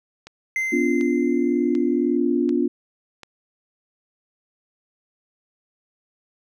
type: click train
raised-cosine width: 0.2 ms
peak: -22 dBFS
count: 5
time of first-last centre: 0.27-3.233 s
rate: 1.35 Hz
type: tone with exponential decay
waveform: triangle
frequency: 2075 Hz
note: C7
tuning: 15 cents flat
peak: -18 dBFS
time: 0.56-2.17 s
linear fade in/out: 1 ms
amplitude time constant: 350 ms
type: chord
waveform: sine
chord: B diminished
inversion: none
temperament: equal with one note detuned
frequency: 246.9 / 288.3 / 349.2 Hz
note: B3 / D4 / F4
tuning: 0 / -32 / 0 cents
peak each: -22 dBFS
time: 0.72-2.68 s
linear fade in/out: 10 ms
effects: none